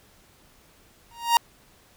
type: tone with exponential growth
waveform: 45% pulse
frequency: 936 Hz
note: A#5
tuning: 7 cents sharp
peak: -12 dBFS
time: 1.11-1.37 s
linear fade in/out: 1 ms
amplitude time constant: 55 ms
effects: pink hiss -57 dBFS RMS until 1.96 s